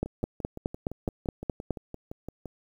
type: two click trains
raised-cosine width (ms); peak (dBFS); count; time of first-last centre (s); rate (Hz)
2; -24 / -14; 15 / 9; 0.06-2.457 / 0.03-1.707; 5.84 / 4.77
effects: 9-bit